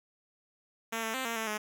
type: tone with pitch steps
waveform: 5% pulse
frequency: 226.6 / 223 / 261 / 230.4 / 222.4 / 212.3 Hz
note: A#3 / A3 / C4 / A#3 / A3 / G#3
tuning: -49 / +23 / -4 / -20 / +19 / +38 cents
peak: -21 dBFS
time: 0.92-1.58 s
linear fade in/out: 10 ms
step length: 110 ms
effects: none